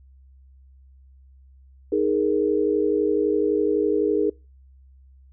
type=chord; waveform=sine; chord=D# suspended fourth; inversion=none; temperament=just; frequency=311.1 / 414.8 / 466.7 Hz; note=D#4 / G#4 / A#4; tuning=0 / -2 / +2 cents; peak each=-24 / -21 / -24 dBFS; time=1.92-4.3 s; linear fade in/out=5 ms; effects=noise-tail reverb RT60 0.3 s tail -26 dB re dry + added 66 Hz sine -48 dBFS peak until 5.32 s